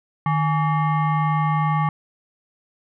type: tone with frequency modulation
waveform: sine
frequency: 153.7 Hz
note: D#3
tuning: 21 cents flat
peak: -17 dBFS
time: 0.26-1.89 s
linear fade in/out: 2 ms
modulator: 988 Hz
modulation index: 1
effects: none